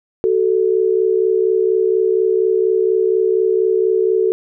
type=tone pair together; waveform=sine; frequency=375.8 / 440 Hz; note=F#4 / A4; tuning=+27 / 0 cents; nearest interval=minor third; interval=273 cents; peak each=-15 dBFS; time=0.24-4.32 s; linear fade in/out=0 ms; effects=none